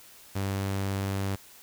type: tone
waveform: sawtooth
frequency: 97.8 Hz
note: G2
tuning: 4 cents flat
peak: -24 dBFS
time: 0.35-1.36 s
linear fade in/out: 10 ms
effects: white hiss -52 dBFS RMS until 1.62 s